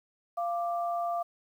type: tone pair together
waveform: sine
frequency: 692 / 1177.7 Hz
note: F5 / D6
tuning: -16 / +4 cents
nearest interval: major sixth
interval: 920 cents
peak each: -29 / -36 dBFS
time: 0.37-1.23 s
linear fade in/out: 10 ms
effects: 10-bit